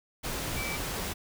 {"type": "tone in noise", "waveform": "sine", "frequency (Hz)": 2314, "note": "D7", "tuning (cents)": -26, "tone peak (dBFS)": -35, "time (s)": [0.56, 0.77], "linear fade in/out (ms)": 20, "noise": "pink", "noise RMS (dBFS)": -34, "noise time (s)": [0.23, 1.14], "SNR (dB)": -4, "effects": []}